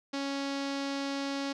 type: tone with low-pass filter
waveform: sawtooth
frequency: 277.2 Hz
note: C#4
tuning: in tune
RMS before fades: -34 dBFS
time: 0.13-1.53 s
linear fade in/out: 10 ms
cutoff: 5000 Hz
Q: 2.1
effects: none